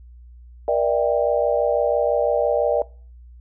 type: chord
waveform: sine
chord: E half-diminished seventh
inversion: second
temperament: just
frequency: 474.7 / 593.3 / 659.3 / 791.1 Hz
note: Bb4 / D5 / E5 / G5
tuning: +31 / +18 / 0 / +16 cents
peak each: -22 / -20 / -23 / -26 dBFS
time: 0.68-2.82 s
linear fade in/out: 2 ms
effects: noise-tail reverb RT60 0.4 s tail -22 dB re dry + added 60 Hz sine -41 dBFS peak until 3.4 s